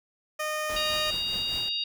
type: tone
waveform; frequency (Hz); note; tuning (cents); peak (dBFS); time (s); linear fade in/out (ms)
15% pulse; 613; D#5; -26; -22; 0.39-1.11; 10
type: noise with tremolo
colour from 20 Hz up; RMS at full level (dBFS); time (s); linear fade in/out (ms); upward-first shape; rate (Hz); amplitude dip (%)
pink; -39; 0.69-1.69; 5; triangle; 4.9; 55
type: harmonic tone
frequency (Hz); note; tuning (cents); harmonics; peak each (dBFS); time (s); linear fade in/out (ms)
940; A#5; +14; 3 / 4 / 5; -32 / -30 / -34; 0.76-1.84; 5
effects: none